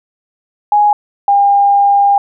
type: tone pair in turn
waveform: sine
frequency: 830.6 / 804.2 Hz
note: G#5 / G5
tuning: 0 / +44 cents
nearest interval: minor second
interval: 56 cents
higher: first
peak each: -6 dBFS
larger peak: neither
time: 0.72-0.93 / 1.28-2.18 s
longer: second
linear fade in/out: 2 ms
effects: none